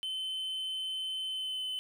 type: tone with pitch glide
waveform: triangle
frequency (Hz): 3063 to 3037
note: G7 to F#7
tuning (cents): -41 to +44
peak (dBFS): -32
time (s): 0.03-1.79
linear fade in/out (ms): 0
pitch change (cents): -15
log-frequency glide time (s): 1.28-1.65
effects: none